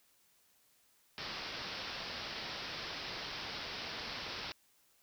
white low-pass noise, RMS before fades -43 dBFS, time 1.18-4.52 s, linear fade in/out 0 ms, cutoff 5400 Hz, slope 96 dB/octave, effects white hiss -70 dBFS RMS until 5.02 s

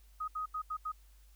sine tone bursts at uneven times, 1254 Hz, D#6, 13 cents sharp, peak -34 dBFS, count 5, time 0.2-0.28 / 0.35-0.46 / 0.54-0.62 / 0.7-0.77 / 0.85-0.92 s, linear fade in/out 10 ms, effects added 50 Hz sine -57 dBFS peak until 1.35 s + white hiss -69 dBFS RMS until 1.35 s

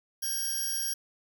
10% pulse tone pair together, 1605 / 5621 Hz, G6 / F8, +40 / +10 cents, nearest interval octave + minor seventh, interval 2170 cents, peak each -32 / -24 dBFS, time 0.22-0.94 s, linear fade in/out 10 ms, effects none

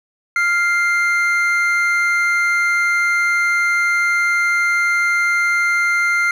triangle tone pair together, 1396.9 / 2096 Hz, F6 / C7, 0 / +2 cents, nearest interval perfect fifth, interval 702 cents, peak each -15 dBFS, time 0.36-6.31 s, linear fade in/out 2 ms, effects none

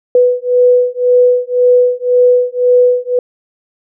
sine beating tone pair, 493.9 / 495.8 Hz, B4 / B4, 0 / +7 cents, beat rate 1.9 Hz, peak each -10 dBFS, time 0.15-3.19 s, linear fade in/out 2 ms, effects none

